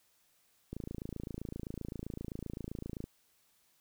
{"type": "click train", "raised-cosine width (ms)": 3, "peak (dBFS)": -27, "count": 65, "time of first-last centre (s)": [0.73, 3.04], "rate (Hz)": 27.7, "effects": ["white hiss -71 dBFS RMS until 3.8 s"]}